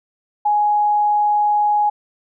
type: tone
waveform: sine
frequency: 834 Hz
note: G#5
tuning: 7 cents sharp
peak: -13 dBFS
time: 0.45-1.9 s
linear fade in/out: 10 ms
effects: none